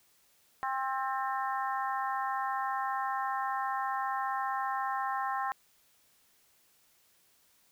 harmonic tone with a mistuned harmonic, 265.2 Hz, C4, 23 cents sharp, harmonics 3 / 4 / 5 / 6 / 7, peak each -34 / -34 / -39 / -44 / -41 dBFS, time 0.63-5.52 s, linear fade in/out 0 ms, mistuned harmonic 7, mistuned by -34 cents, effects white hiss -67 dBFS RMS until 7.71 s

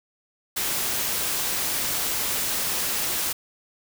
white noise, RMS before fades -26 dBFS, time 0.56-3.33 s, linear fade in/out 10 ms, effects none

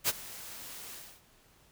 white noise with ADSR envelope, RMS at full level -26 dBFS, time 0.04-1.22 s, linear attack 45 ms, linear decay 34 ms, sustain -19 dB, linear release 290 ms, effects pink hiss -63 dBFS RMS until 1.71 s

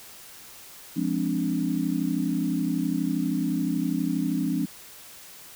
sine chord, D half-diminished seventh, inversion first, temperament equal, 174.61 / 207.7 / 261.6 / 293.7 Hz, F3 / Ab3 / C4 / D4, 0 / 0 / 0 / 0 cents, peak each -29 / -31 / -28 / -28 dBFS, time 0.96-4.66 s, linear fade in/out 10 ms, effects white hiss -46 dBFS RMS until 5.55 s

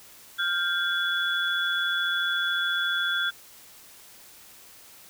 sine tone cluster, 1403 / 1577 / 3413 Hz, F6 / G6 / G#7, +8 / +10 / +47 cents, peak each -28 dBFS, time 0.38-3.31 s, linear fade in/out 20 ms, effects white hiss -50 dBFS RMS until 5.09 s

